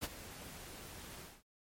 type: noise with ADSR envelope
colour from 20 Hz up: pink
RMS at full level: -37 dBFS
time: 0.01-1.43 s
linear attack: 30 ms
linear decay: 32 ms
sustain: -13 dB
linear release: 230 ms
effects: MP3 64 kbps